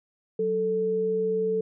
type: tone pair together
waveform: sine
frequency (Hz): 185.68 / 440.8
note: F#3 / A4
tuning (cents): +6 / +3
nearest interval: octave + minor third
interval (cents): 1497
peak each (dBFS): -33 / -23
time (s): 0.39-1.61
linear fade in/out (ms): 5
effects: none